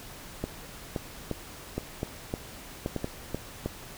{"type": "clicks", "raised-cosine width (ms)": 2, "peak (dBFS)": -16, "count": 11, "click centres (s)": [0.44, 0.962, 1.313, 1.78, 2.031, 2.339, 2.861, 2.963, 3.044, 3.346, 3.66], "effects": ["pink hiss -45 dBFS RMS until 3.97 s"]}